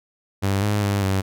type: tone with pitch steps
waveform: sawtooth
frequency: 98.2 / 103.8 / 100.5 / 96.3 Hz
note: G2 / G#2 / G2 / G2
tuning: +4 / 0 / +44 / -30 cents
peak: -15 dBFS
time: 0.42-1.22 s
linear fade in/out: 20 ms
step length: 200 ms
effects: none